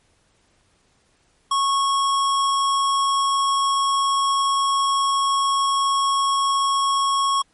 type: tone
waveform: square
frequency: 1100 Hz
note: C#6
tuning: 14 cents flat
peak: -18 dBFS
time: 1.51-7.42 s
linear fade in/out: 5 ms
effects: pink hiss -62 dBFS RMS until 7.53 s + MP3 48 kbps